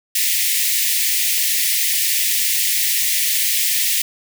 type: high-pass noise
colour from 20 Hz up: white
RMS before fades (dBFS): -18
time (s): 0.15-4.02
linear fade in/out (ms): 5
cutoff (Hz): 1800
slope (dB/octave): 96
effects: none